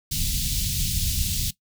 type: band-stop noise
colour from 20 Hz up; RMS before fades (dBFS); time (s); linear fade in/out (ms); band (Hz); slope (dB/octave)
pink; -25; 0.11-1.51; 10; 170 to 3300; 24
effects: noise-tail reverb RT60 0.1 s tail -18 dB re dry